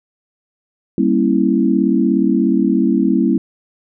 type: chord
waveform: sine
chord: G diminished seventh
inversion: none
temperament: equal with one note detuned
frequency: 196 / 233.1 / 272.6 / 329.6 Hz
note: G3 / Bb3 / Db4 / Fb4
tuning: 0 / 0 / -29 / 0 cents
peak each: -17 dBFS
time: 0.98-3.38 s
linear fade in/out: 2 ms
effects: none

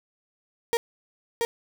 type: tone with echo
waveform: 35% pulse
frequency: 466.2 Hz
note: A#4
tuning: in tune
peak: -19 dBFS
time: 0.73-0.77 s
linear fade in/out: 0 ms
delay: 680 ms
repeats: 1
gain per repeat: -2 dB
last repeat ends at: 1.45 s
effects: none

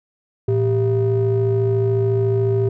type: ring-modulated tone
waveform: triangle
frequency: 140 Hz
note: C#3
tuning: 18 cents sharp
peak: -10 dBFS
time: 0.48-2.69 s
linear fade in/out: 5 ms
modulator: 253 Hz
effects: none

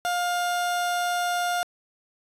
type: tone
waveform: 30% pulse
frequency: 707 Hz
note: F5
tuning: 21 cents sharp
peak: -21 dBFS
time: 0.05-1.63 s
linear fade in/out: 0 ms
effects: resampled to 32000 Hz

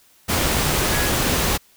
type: tone in noise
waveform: sine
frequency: 1676 Hz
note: G#6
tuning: 15 cents sharp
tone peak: -27 dBFS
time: 0.91-1.11 s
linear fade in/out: 20 ms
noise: pink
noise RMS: -20 dBFS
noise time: 0.28-1.58 s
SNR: -10 dB
effects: white hiss -55 dBFS RMS until 1.76 s

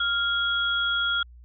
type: tone pair together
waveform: sine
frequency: 1396.9 / 3322 Hz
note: F6 / G#7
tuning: 0 / 0 cents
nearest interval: octave + minor third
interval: 1500 cents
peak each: -24 / -26 dBFS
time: 0-1.23 s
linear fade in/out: 5 ms
effects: added 60 Hz sine -45 dBFS peak until 1.44 s

